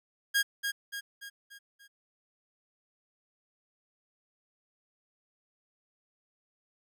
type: tone with echo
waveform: sawtooth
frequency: 1630 Hz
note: G#6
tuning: 33 cents flat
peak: -20 dBFS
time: 0.34-0.43 s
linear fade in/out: 20 ms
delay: 290 ms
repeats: 5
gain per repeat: -6 dB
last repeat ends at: 1.88 s
effects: none